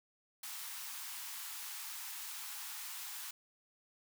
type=high-pass noise; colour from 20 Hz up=white; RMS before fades=-45 dBFS; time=0.43-3.31 s; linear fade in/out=5 ms; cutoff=780 Hz; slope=96 dB/octave; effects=none